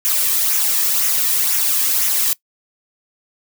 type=noise with flanger; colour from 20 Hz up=blue; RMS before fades=-17 dBFS; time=0.05-2.33 s; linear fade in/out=0 ms; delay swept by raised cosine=0.22 to 1.42 ms; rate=2 Hz; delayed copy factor=-0.5; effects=noise-tail reverb RT60 0.1 s tail -21 dB re dry